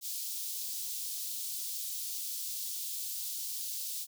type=high-pass noise; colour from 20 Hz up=white; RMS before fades=-38 dBFS; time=0.01-4.07 s; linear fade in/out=50 ms; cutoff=3700 Hz; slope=24 dB/octave; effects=none